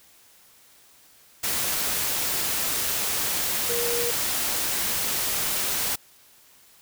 sine tone in noise, 474.8 Hz, A#4, 32 cents sharp, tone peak -27 dBFS, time 3.69-4.11 s, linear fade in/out 10 ms, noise white, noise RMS -26 dBFS, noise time 1.43-5.96 s, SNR -4 dB, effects white hiss -55 dBFS RMS until 6.81 s

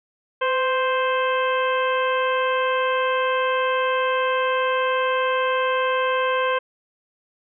harmonic tone with a mistuned harmonic, 523.3 Hz, C5, in tune, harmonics 1 / 2 / 3 / 4 / 5 / 6, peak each -22 / -23 / -27 / -34 / -31 / -34 dBFS, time 0.41-6.59 s, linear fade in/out 10 ms, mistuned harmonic 1, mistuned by -39 cents, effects none

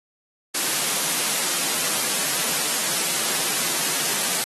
white high-pass noise, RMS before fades -23 dBFS, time 0.54-4.44 s, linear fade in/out 10 ms, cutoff 140 Hz, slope 96 dB/octave, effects AAC 32 kbps

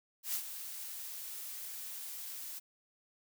blue noise with ADSR envelope, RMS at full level -34 dBFS, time 0.23-2.6 s, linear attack 110 ms, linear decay 74 ms, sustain -10 dB, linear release 22 ms, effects none

